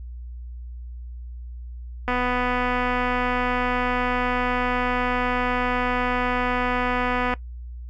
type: click train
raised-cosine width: 0.5 ms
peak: -10 dBFS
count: 1305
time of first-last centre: 2.08-7.338 s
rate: 248 Hz
effects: noise-tail reverb RT60 0.1 s tail -19 dB re dry + added 60 Hz sine -33 dBFS peak until 7.89 s